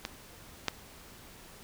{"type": "clicks", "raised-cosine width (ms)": 0.2, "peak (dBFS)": [-16, -10], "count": 2, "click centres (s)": [0.051, 0.683], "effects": ["pink hiss -52 dBFS RMS until 1.63 s"]}